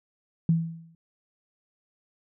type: tone with exponential decay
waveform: sine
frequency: 164.81 Hz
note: E3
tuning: in tune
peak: -16 dBFS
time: 0.49-0.95 s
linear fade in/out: 2 ms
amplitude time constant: 100 ms
effects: none